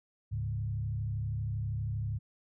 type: tone with frequency modulation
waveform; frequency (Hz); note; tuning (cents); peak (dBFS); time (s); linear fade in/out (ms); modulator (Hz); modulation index
sine; 106.7; G#2; +47; -31; 0.31-2.19; 20; 32.6; 0.9
effects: none